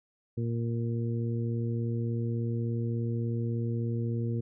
harmonic tone, 116.54 Hz, A#2, in tune, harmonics 1 / 2 / 3 / 4, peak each -29 / -35 / -39 / -41 dBFS, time 0.37-4.41 s, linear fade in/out 10 ms, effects none

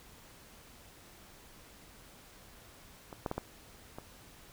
clicks, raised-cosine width 1 ms, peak -30 / -19 / -20 / -20 / -28 dBFS, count 5, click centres 3.128 / 3.262 / 3.314 / 3.38 / 3.985 s, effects pink hiss -56 dBFS RMS until 4.52 s

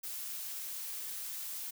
blue noise, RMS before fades -41 dBFS, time 0.03-1.71 s, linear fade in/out 10 ms, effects none

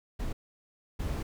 brown noise bursts at uneven times, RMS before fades -33 dBFS, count 2, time 0.19-0.33 / 0.99-1.23 s, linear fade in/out 10 ms, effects none

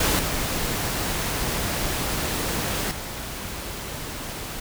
pink noise with level steps, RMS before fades -21 / -26 / -33 dBFS, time 0-4.6 s, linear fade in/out 5 ms, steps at 0.19 / 2.91 s, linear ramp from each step 2 ms, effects none

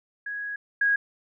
sine tone pair in turn, 1661.2 / 1645.9 Hz, G#6 / G#6, 0 / -16 cents, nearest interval unison, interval 16 cents, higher first, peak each -30 / -19 dBFS, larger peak second, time 0.26-0.56 / 0.81-0.96 s, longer first, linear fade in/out 5 ms, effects none

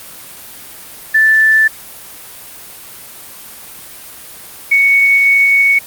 sine tone pair in turn, 1760 / 2223 Hz, A6 / C#7, 0 / +4 cents, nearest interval major third, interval 404 cents, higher second, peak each -6 dBFS, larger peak neither, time 1.14-1.68 / 4.71-5.79 s, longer second, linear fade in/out 10 ms, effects white hiss -33 dBFS RMS until 5.86 s + Opus 32 kbps

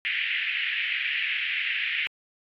white band-pass noise, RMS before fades -28 dBFS, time 0.05-2.07 s, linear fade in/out 0 ms, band 1800 to 2900 Hz, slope 48 dB/octave, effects AAC 64 kbps

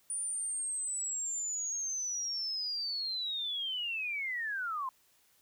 sine linear sweep, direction down, 9440 to 1008 Hz, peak -33 dBFS, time 0.1-4.89 s, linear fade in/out 2 ms, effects white hiss -68 dBFS RMS until 5.41 s

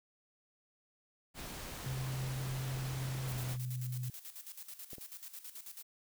pink noise, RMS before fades -45 dBFS, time 1.34-3.58 s, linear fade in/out 50 ms
sine tone with pitch glide, 130.81 to 125.48 Hz, C3 to B2, 0 to +28 cents, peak -36 dBFS, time 1.86-4.1 s, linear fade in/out 2 ms, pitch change -72 cents, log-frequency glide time 3.27-3.34 s
clicks, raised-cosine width 2 ms, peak -37 dBFS, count 4, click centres 2.945 / 3.281 / 4.932 / 4.983 s
blue noise with tremolo, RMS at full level -47 dBFS, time 3.27-5.83 s, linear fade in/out 20 ms, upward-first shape square, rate 9.2 Hz, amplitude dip 70%
effects none

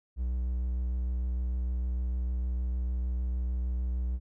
triangle tone with vibrato, 61.74 Hz, B1, in tune, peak -26 dBFS, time 0.16-4.2 s, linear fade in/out 50 ms, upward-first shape sine, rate 6.6 Hz, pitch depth 17 cents each way, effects none

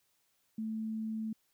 sine tone, 220 Hz, A3, in tune, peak -34 dBFS, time 0.58-1.33 s, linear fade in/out 5 ms, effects white hiss -75 dBFS RMS until 1.53 s

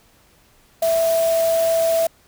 sine tone in noise, 659.3 Hz, E5, in tune, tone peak -15 dBFS, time 0.82-2.07 s, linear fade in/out 5 ms, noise white, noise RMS -30 dBFS, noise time 0.82-2.07 s, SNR +12 dB, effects pink hiss -55 dBFS RMS until 2.27 s

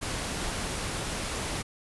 pink low-pass noise, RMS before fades -33 dBFS, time 0.01-1.63 s, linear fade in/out 20 ms, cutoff 11000 Hz, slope 96 dB/octave, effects none

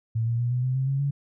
sine tone with pitch steps, 113.3 / 116.89 / 120.59 / 124.41 / 128.36 / 132.42 / 136.62 / 140.95 Hz, A#2 / A#2 / B2 / B2 / C3 / C3 / C#3 / C#3, -49 / +5 / -41 / +13 / -33 / +21 / -25 / +29 cents, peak -22 dBFS, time 0.15-1.11 s, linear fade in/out 10 ms, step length 120 ms, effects none

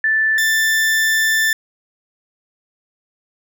sine / 40% pulse tone pair in turn, 1760 / 1770.2 Hz, A6 / A6, 0 / +10 cents, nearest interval unison, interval 10 cents, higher second, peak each -13 dBFS, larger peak neither, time 0.04-0.38 / 0.38-1.53 s, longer second, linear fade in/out 2 ms, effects none

